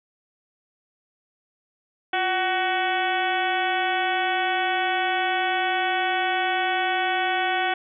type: harmonic tone with a mistuned harmonic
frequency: 374.2 Hz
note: F#4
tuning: 20 cents sharp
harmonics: 1 / 2 / 3 / 4 / 5 / 6 / 7 / 8 / 9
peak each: -31 / -24 / -35 / -28 / -31 / -32 / -35 / -35 / -35 dBFS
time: 2.13-7.74 s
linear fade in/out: 5 ms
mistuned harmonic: 1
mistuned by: -99 cents
effects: none

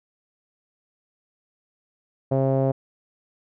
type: tone with low-pass filter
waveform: sawtooth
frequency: 134.1 Hz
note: C3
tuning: 43 cents sharp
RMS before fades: -21 dBFS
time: 2.31-2.72 s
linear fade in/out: 10 ms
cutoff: 600 Hz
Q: 3.7
effects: none

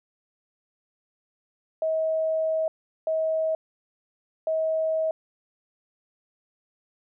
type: tone bursts at uneven times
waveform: sine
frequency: 638 Hz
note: D#5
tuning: 43 cents sharp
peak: -22 dBFS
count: 3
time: 1.82-2.68 / 3.07-3.55 / 4.47-5.11 s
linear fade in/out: 2 ms
effects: none

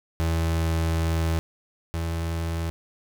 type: tone pair in turn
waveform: 35% pulse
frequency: 81.9 / 82.8 Hz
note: E2 / E2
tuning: -11 / +8 cents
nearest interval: unison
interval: 19 cents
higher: second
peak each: -20 / -24 dBFS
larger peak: first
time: 0.2-1.39 / 1.94-2.7 s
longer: first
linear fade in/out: 0 ms
effects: none

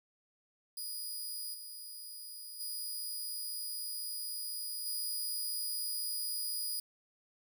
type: tone with level steps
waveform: 10% pulse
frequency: 4922 Hz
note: D#8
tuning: 20 cents flat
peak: -32 / -38 / -31 / -28 dBFS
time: 0.77-6.8 s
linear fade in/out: 5 ms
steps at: 1.53 / 2.59 / 4.85 s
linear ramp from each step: 20 ms
effects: none

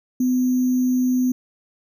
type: tone with sample-and-hold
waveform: sine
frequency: 253 Hz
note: B3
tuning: 42 cents sharp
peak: -16 dBFS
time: 0.2-1.32 s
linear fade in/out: 5 ms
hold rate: 6300 Hz
effects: none

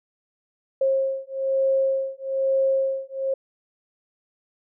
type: beating tone pair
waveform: sine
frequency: 536 / 537.1 Hz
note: C5 / C5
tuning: +42 / +45 cents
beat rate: 1.1 Hz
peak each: -23 dBFS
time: 0.81-3.34 s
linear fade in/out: 5 ms
effects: none

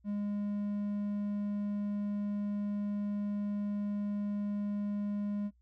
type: tone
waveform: triangle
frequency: 205.1 Hz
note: G#3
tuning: 21 cents flat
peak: -30 dBFS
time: 0.04-5.51 s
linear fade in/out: 50 ms
effects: noise-tail reverb RT60 0.1 s tail -21 dB re dry + added 60 Hz sine -64 dBFS peak until 5.61 s

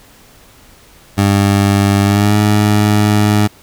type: tone with pitch glide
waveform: 20% pulse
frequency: 100 to 104.61 Hz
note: G2 to G#2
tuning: +35 to +13 cents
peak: -4 dBFS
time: 1.17-3.48 s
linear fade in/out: 20 ms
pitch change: +78 cents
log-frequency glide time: 2.04-2.35 s
effects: pink hiss -44 dBFS RMS until 3.62 s

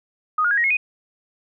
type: tone with pitch steps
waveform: sine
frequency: 1244.5 / 1429.6 / 1642.1 / 1886.3 / 2167 / 2489 Hz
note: D#6 / F6 / G#6 / A#6 / C#7 / D#7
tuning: 0 / +40 / -20 / +20 / -40 / 0 cents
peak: -16 dBFS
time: 0.38-0.77 s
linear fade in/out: 5 ms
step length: 65 ms
effects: none

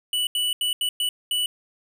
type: tone bursts at uneven times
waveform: square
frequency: 2960 Hz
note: F#7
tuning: in tune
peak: -22 dBFS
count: 6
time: 0.13-0.27 / 0.35-0.53 / 0.61-0.73 / 0.81-0.89 / 1-1.09 / 1.31-1.46 s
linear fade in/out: 2 ms
effects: none

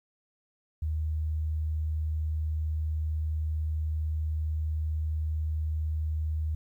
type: tone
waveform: sine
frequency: 77.78 Hz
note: D#2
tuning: in tune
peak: -27 dBFS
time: 0.82-6.55 s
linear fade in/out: 5 ms
effects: 11-bit

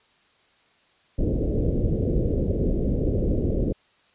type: low-pass noise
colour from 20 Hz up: pink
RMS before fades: -23 dBFS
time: 1.18-3.73 s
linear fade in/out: 10 ms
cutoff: 530 Hz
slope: 48 dB/octave
effects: white hiss -61 dBFS RMS until 4.14 s + resampled to 8000 Hz

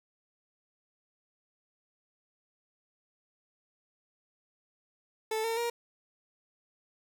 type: tone with pitch steps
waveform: 30% pulse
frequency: 439 / 455 / 471.6 Hz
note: A4 / A#4 / A#4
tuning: -4 / -42 / +20 cents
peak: -27 dBFS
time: 5.31-5.7 s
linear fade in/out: 5 ms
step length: 130 ms
effects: 10-bit

